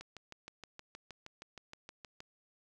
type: click train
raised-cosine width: 0.2 ms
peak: -30 dBFS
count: 15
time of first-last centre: 0.01-2.204 s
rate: 6.38 Hz
effects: none